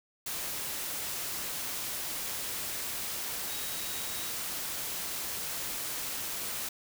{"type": "tone in noise", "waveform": "sine", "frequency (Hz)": 3815, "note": "A#7", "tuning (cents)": 39, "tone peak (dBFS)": -46, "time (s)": [3.48, 4.3], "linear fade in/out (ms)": 5, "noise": "white", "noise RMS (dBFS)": -36, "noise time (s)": [0.26, 6.69], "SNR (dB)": -13, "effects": []}